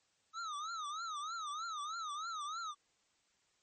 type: tone with vibrato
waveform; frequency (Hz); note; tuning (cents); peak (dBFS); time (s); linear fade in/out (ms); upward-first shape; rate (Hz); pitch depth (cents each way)
square; 1263; D#6; +26; -40; 0.33-2.75; 50; triangle; 3.2; 180
effects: white hiss -75 dBFS RMS until 3.62 s + MP3 32 kbps